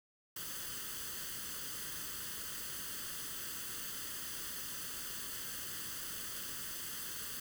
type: noise with comb filter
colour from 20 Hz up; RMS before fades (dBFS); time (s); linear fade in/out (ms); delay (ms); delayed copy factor
white; -43; 0.36-7.4; 5; 0.64; +0.7
effects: none